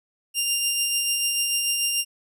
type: tone with tremolo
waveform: 15% pulse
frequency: 2794 Hz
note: F7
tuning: in tune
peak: -13 dBFS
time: 0.34-2.05 s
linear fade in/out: 50 ms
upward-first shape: triangle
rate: 6.8 Hz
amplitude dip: 35%
effects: none